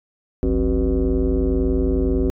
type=tone with frequency modulation; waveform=sine; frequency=155.56 Hz; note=D#3; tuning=in tune; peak=-15 dBFS; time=0.43-2.3 s; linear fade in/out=0 ms; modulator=111 Hz; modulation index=2.5; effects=tanh soft clip ceiling -11 dBFS